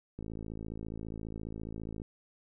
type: click train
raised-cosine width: 3 ms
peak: -28 dBFS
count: 101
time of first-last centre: 0.19-2.018 s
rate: 54.7 Hz
effects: none